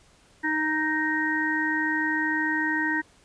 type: harmonic tone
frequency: 311.1 Hz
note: D#4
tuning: in tune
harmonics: 1 / 3 / 5 / 6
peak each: -28 / -32 / -30 / -26 dBFS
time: 0.43-3.02 s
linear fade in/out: 20 ms
effects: pink hiss -58 dBFS RMS until 3.24 s + resampled to 22050 Hz